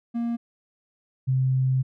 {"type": "tone pair in turn", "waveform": ["triangle", "sine"], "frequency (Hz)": [234.5, 130.7], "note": ["A#3", "C3"], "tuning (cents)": [11, -1], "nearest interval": "minor seventh", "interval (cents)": 1012, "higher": "first", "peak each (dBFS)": [-22, -19], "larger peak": "second", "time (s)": [[0.14, 0.37], [1.27, 1.83]], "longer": "second", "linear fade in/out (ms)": 20, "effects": []}